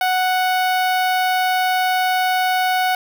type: tone with notch filter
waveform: sawtooth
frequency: 740 Hz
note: F#5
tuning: in tune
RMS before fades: -18 dBFS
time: 0.01-2.95 s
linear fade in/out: 2 ms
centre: 7200 Hz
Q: 0.97
effects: none